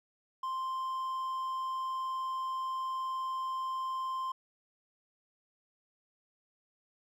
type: tone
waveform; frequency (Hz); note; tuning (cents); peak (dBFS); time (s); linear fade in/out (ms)
triangle; 1046.5; C6; 0; -31; 0.43-4.32; 5
effects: none